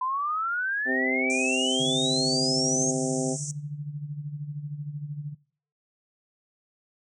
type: exponential sweep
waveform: sine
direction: up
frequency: 1006 to 6645 Hz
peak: -25 dBFS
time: 0.01-2.91 s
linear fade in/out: 5 ms
type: harmonic tone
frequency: 130 Hz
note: C3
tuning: 11 cents flat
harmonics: 2 / 3 / 4 / 5 / 6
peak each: -28 / -32 / -34 / -36 / -38 dBFS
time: 0.85-3.37 s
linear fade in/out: 50 ms
type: band-pass noise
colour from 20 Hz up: pink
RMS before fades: -36 dBFS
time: 1.3-3.51 s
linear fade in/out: 0 ms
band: 5700 to 8900 Hz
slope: 96 dB/octave
type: tone with tremolo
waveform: sine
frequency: 146.83 Hz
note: D3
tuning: in tune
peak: -29 dBFS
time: 1.79-5.35 s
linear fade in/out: 20 ms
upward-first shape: sine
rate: 13 Hz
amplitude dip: 65%
effects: noise-tail reverb RT60 0.5 s tail -23 dB re dry